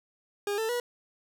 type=tone with pitch steps; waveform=40% pulse; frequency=407.4 / 444.3 / 484.5 Hz; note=G#4 / A4 / B4; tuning=-33 / +17 / -33 cents; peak=-27 dBFS; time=0.47-0.8 s; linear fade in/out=2 ms; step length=110 ms; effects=none